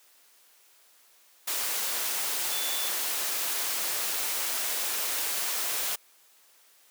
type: tone in noise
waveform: sine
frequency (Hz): 3482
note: A7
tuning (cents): -19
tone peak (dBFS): -35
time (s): 2.51-2.89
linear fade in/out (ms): 10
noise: white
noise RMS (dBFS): -30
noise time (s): 1.47-5.96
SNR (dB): -8
effects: white hiss -60 dBFS RMS until 6.9 s + high-pass 400 Hz 12 dB/octave